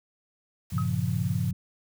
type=noise; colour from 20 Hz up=white; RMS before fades=-48 dBFS; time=0.7-1.51 s; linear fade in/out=2 ms
type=chord; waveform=sine; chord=G half-diminished seventh; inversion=none; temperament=equal; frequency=98 / 116.54 / 138.59 / 174.61 Hz; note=G2 / Bb2 / Db3 / F3; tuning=0 / 0 / 0 / 0 cents; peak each=-30 dBFS; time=0.72-1.53 s; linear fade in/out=10 ms
type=tone with exponential decay; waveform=sine; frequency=1273 Hz; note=D#6; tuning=39 cents sharp; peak=-29 dBFS; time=0.78-0.92 s; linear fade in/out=1 ms; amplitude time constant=30 ms
effects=none